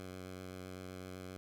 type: tone with vibrato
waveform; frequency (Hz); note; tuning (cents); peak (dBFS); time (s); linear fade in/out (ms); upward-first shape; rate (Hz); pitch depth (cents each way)
10% pulse; 92.5; F#2; 0; -37; 0-1.37; 0; sine; 7.8; 18
effects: none